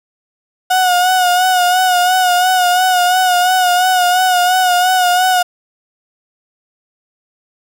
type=tone with vibrato; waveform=35% pulse; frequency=729 Hz; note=F#5; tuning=26 cents flat; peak=-8 dBFS; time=0.7-5.43 s; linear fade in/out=10 ms; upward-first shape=sine; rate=2.9 Hz; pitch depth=43 cents each way; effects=8-bit